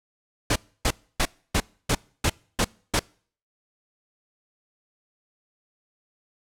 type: noise bursts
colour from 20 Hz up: pink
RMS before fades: -21 dBFS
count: 8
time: 0.5-2.994 s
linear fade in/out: 5 ms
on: 58 ms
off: 290 ms
effects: noise-tail reverb RT60 0.5 s tail -26 dB re dry + low-pass 10000 Hz 12 dB/octave